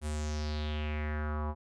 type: tone with low-pass filter sweep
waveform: square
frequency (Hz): 75.6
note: D#2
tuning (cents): -49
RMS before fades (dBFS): -34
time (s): 0.01-1.55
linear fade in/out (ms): 50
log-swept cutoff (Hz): 9700 to 940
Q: 3.7
effects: none